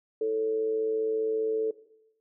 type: tone with amplitude modulation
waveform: sine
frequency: 440 Hz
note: A4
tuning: in tune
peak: -22 dBFS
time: 0.21-1.71 s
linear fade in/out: 5 ms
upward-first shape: sine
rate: 115 Hz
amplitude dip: 50%
effects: noise-tail reverb RT60 0.8 s tail -17 dB re dry